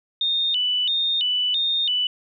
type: tone with vibrato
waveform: sine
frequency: 3303 Hz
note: G#7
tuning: 10 cents flat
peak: -19 dBFS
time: 0.21-2.07 s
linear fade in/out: 2 ms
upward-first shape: square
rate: 1.5 Hz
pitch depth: 180 cents each way
effects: none